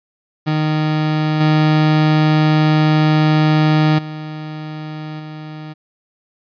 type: tone with level steps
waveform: 30% pulse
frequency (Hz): 154.3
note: D#3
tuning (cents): -14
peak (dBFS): -12 / -8 / -23 / -26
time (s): 0.46-5.74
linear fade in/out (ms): 20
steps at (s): 1.4 / 3.98 / 5.19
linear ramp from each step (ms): 10
effects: resampled to 11025 Hz